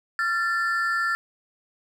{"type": "ring-modulated tone", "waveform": "triangle", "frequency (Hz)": 1568, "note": "G6", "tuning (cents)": 0, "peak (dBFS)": -17, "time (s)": [0.19, 1.15], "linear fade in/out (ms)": 0, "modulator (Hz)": 196, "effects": []}